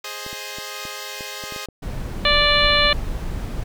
5% pulse chord, Ab major, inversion none, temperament equal with one note detuned, 415.3 / 525.7 / 622.3 Hz, Ab4 / C5 / Eb5, 0 / +8 / 0 cents, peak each -23 / -22 / -25 dBFS, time 0.04-1.66 s, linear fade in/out 5 ms
clicks, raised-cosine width 2 ms, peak -23 dBFS, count 9, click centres 0.264 / 0.33 / 0.585 / 0.853 / 1.208 / 1.438 / 1.523 / 1.562 / 1.687 s
brown noise, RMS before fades -26 dBFS, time 1.82-3.64 s, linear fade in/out 10 ms
harmonic tone, 586 Hz, D5, 4 cents flat, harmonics 1 / 2 / 3 / 4 / 5 / 6 / 7, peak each -22 / -22 / -22 / -22 / -22 / -22 / -22 dBFS, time 2.25-2.93 s, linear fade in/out 2 ms
effects none

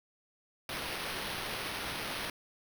violet noise with sample-and-hold, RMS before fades -38 dBFS, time 0.69-2.3 s, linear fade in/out 2 ms, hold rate 7350 Hz, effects none

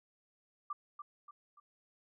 sine tone with echo, 1180 Hz, D6, 8 cents sharp, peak -36 dBFS, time 0.7-0.73 s, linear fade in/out 5 ms, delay 290 ms, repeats 3, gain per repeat -7 dB, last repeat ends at 1.6 s, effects none

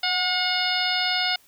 harmonic tone with a mistuned harmonic, 723 Hz, F#5, 40 cents flat, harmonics 1 / 2 / 3 / 4 / 5 / 6 / 7, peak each -29 / -29 / -29 / -29 / -29 / -29 / -29 dBFS, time 0.03-1.36 s, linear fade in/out 5 ms, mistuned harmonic 1, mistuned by +25 cents, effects white hiss -57 dBFS RMS until 1.47 s

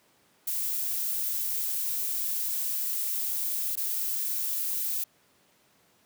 violet noise with dropouts, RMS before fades -30 dBFS, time 0.47-5.04 s, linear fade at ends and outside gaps 5 ms, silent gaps 3.756-3.772 s, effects pink hiss -64 dBFS RMS until 6.05 s + high-pass 150 Hz 12 dB/octave

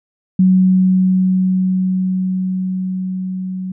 sine tone with level ramp, 186.1 Hz, F#3, 10 cents sharp, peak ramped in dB -7 to -21 dBFS, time 0.39-3.72 s, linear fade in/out 5 ms, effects none

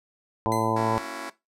harmonic tone, 111.6 Hz, A2, 25 cents sharp, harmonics 1 / 2 / 3 / 4 / 5 / 6 / 7 / 8 / 9, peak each -31 / -31 / -30 / -30 / -31 / -34 / -33 / -29 / -29 dBFS, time 0.46-0.98 s, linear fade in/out 0 ms
5% pulse tone with exponential decay, 2045 Hz, C7, 40 cents flat, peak -21 dBFS, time 0.52-0.92 s, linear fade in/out 0 ms, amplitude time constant 86 ms
10% pulse chord, F# dominant seventh, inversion first, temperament just, 231.2 / 277.5 / 333 / 370 Hz, A#3 / C#4 / E4 / F#4, -14 / +2 / +18 / 0 cents, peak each -35 / -30 / -29 / -34 dBFS, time 0.76-1.3 s, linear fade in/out 5 ms
effects noise-tail reverb RT60 0.2 s tail -17 dB re dry + low-pass 11000 Hz 12 dB/octave

